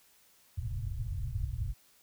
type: low-pass noise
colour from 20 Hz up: white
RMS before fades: -35 dBFS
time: 0.57-1.74 s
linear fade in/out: 20 ms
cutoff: 130 Hz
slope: 96 dB/octave
effects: white hiss -64 dBFS RMS until 2.02 s